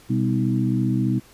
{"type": "harmonic tone with a mistuned harmonic", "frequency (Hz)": 63.3, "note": "B1", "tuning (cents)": 43, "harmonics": [2, 3, 4, 5], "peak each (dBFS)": [-22, -24, -25, -26], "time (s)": [0.09, 1.2], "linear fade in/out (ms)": 20, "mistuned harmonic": 3, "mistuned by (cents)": 72, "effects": ["pink hiss -51 dBFS RMS until 1.33 s", "resampled to 32000 Hz"]}